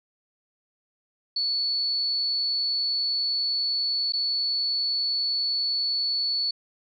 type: tone with dropouts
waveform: sine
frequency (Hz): 4435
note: C#8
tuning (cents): 0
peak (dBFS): -23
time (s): 1.36-6.51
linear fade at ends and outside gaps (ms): 5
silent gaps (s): 4.123-4.134
effects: none